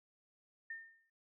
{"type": "tone with exponential decay", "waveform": "sine", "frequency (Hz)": 1815, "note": "A#6", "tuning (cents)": -47, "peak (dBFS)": -40, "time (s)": [0.7, 1.1], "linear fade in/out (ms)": 5, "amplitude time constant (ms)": 86, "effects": ["noise-tail reverb RT60 0.3 s tail -26 dB re dry"]}